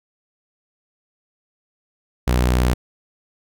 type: tone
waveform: sawtooth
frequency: 61.74 Hz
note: B1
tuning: in tune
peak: -11 dBFS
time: 2.27-2.74 s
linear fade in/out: 10 ms
effects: none